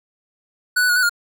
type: tone with pitch steps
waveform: square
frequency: 1480 / 1489 / 1445 / 1495 / 1420 Hz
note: F#6 / F#6 / F#6 / F#6 / F6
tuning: 0 / +11 / -41 / +17 / +28 cents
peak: -15 dBFS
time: 0.76-1.095 s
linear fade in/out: 10 ms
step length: 67 ms
effects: none